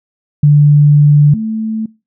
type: tone pair in turn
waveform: sine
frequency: 146.83 / 220 Hz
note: D3 / A3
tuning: 0 / 0 cents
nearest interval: perfect fifth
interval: 700 cents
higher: second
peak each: -3 / -15 dBFS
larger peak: first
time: 0.43-1.34 / 1.34-1.86 s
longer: first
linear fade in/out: 5 ms
effects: noise-tail reverb RT60 0.3 s tail -23 dB re dry